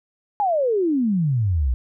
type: exponential sweep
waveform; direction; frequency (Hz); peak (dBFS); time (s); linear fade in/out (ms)
sine; down; 852 to 58.27; -17; 0.4-1.74; 0
effects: none